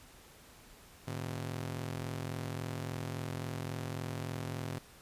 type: ring-modulated tone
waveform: sawtooth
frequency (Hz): 127.9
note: C3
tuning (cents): -39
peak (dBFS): -30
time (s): 1.07-4.79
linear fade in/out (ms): 10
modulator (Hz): 21.8
effects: pink hiss -57 dBFS RMS until 5.01 s + resampled to 32000 Hz